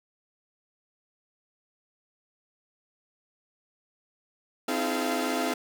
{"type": "tone cluster", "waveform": "sawtooth", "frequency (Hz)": [258.7, 313.4, 342.3, 425.3, 688], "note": ["C4", "D#4", "F4", "G#4", "F5"], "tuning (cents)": [-19, 13, -35, 41, -26], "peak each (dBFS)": [-27, -29, -33, -30, -28], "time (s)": [4.68, 5.54], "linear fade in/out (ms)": 5, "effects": []}